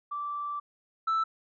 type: tone pair in turn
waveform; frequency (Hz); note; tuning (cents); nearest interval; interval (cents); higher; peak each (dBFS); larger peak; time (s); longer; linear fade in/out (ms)
sine; 1167 / 1320.5; D6 / E6; -11 / +3; major second; 214; second; -31 / -22; second; 0.11-0.6 / 1.07-1.24; first; 10
effects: tanh soft clip ceiling -23 dBFS